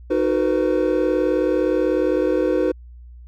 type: chord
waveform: triangle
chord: B major seventh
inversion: first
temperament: equal with one note detuned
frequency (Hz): 311.1 / 370 / 466.2 / 505.7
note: D#4 / F#4 / A#4 / B4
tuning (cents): 0 / 0 / 0 / +41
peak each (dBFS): -20 / -20 / -23 / -19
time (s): 0.1-2.72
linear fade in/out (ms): 10
effects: added 60 Hz sine -38 dBFS peak until 3.27 s